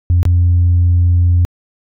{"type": "tone with dropouts", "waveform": "sine", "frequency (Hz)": 87.5, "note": "F2", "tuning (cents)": 4, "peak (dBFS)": -6, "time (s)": [0.1, 1.45], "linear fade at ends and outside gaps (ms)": 0, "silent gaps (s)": [0.23, 0.253], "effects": ["tanh soft clip ceiling -5 dBFS"]}